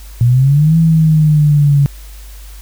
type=exponential two-way sweep; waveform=sine; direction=up then down; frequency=116.54 to 164.81 to 140.3 Hz; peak=-6 dBFS; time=0.21-1.86 s; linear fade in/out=0 ms; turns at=0.77 s; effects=added 50 Hz sine -30 dBFS peak until 2.61 s + white hiss -41 dBFS RMS until 2.61 s